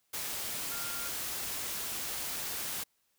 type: tone in noise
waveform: sine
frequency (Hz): 1396.9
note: F6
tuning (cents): 0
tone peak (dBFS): -44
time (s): 0.71-1.09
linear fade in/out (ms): 10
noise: white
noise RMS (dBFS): -37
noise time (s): 0.13-2.84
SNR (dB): -10
effects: white hiss -75 dBFS RMS until 3.18 s